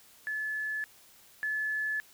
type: tone pair in turn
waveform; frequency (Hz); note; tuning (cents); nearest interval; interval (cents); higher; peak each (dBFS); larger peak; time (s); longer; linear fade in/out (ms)
sine; 1724 / 1724; A6 / A6; -36 / -36; unison; 0; neither; -31 / -29; second; 0.27-0.84 / 1.43-2; neither; 0
effects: white hiss -58 dBFS RMS until 2.13 s